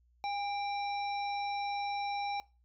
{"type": "harmonic tone with a mistuned harmonic", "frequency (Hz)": 784, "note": "G5", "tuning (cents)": 0, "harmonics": [1, 3, 5, 7], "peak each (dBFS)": [-33, -43, -47, -50], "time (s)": [0.24, 2.4], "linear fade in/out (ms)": 0, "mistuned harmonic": 1, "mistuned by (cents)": 56, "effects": ["noise-tail reverb RT60 0.3 s tail -22 dB re dry", "added 60 Hz sine -65 dBFS peak until 2.64 s"]}